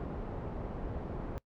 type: low-pass noise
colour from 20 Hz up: pink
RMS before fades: -39 dBFS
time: 0-1.38 s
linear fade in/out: 0 ms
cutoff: 740 Hz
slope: 12 dB/octave
effects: noise-tail reverb RT60 0.1 s tail -22 dB re dry